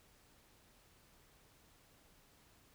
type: silence
effects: pink hiss -67 dBFS RMS until 2.74 s